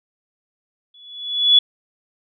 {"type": "tone with exponential growth", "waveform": "sine", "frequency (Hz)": 3413, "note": "G#7", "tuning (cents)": 47, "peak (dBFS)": -6, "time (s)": [0.94, 1.59], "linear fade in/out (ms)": 5, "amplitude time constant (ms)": 140, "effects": []}